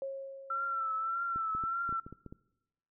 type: tone with exponential decay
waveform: sine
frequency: 543 Hz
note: C#5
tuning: 36 cents flat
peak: -33 dBFS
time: 0.02-1.5 s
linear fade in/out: 1 ms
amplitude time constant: 320 ms
type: tone with vibrato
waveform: sine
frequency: 1341 Hz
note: E6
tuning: 29 cents sharp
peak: -31 dBFS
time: 0.5-2 s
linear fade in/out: 5 ms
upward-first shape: triangle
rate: 1.7 Hz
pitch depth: 59 cents each way
type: clicks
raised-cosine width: 3 ms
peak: -32 dBFS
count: 9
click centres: 1.36 / 1.55 / 1.638 / 1.892 / 1.926 / 2.065 / 2.126 / 2.263 / 2.325 s
effects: noise-tail reverb RT60 1.0 s tail -22 dB re dry